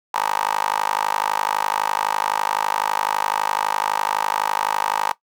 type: tone with high-pass filter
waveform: 15% pulse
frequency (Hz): 51.91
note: G#1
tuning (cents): 0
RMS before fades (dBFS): -22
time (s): 0.14-5.12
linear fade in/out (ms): 5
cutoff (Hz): 940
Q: 5.9
effects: noise-tail reverb RT60 0.1 s tail -17 dB re dry